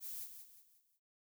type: noise with echo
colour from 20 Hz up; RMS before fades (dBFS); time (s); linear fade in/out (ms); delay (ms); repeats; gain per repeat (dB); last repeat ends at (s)
violet; -45; 0-0.28; 50; 180; 4; -8; 1
effects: none